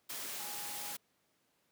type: tone in noise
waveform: sine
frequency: 826 Hz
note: G#5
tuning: 10 cents flat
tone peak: -50 dBFS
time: 0.39-0.94 s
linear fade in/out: 10 ms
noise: white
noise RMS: -42 dBFS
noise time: 0.09-0.97 s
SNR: -11 dB
effects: pink hiss -75 dBFS RMS until 1.71 s + high-pass 150 Hz 12 dB/octave